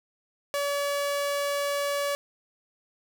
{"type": "tone", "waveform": "sawtooth", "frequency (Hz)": 570, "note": "C#5", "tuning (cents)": 48, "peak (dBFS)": -22, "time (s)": [0.54, 2.15], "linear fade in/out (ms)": 0, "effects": []}